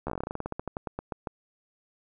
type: slowing click train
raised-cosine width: 1 ms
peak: -18 dBFS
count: 22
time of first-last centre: 0.07-1.272 s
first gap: 13 ms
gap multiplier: 1.13
effects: none